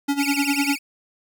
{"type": "tone with tremolo", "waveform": "square", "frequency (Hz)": 282.3, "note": "C#4", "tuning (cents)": 32, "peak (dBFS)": -18, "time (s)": [0.08, 0.76], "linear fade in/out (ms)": 10, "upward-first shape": "sine", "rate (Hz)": 10, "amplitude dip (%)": 80}
{"type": "tone with vibrato", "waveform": "sawtooth", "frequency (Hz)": 2479, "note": "D#7", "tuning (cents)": -7, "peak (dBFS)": -21, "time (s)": [0.17, 0.79], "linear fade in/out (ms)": 50, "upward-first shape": "sine", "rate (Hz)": 18, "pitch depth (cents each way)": 210}
{"effects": ["9-bit"]}